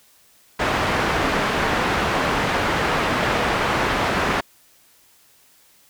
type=low-pass noise; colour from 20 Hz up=white; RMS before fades=-21 dBFS; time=0.59-4.41 s; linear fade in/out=10 ms; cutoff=1600 Hz; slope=12 dB/octave; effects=white hiss -55 dBFS RMS until 5.89 s